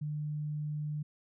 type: tone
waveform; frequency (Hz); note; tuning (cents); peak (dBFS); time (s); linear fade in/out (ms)
sine; 150; D3; +37; -33; 0.01-1.03; 10
effects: none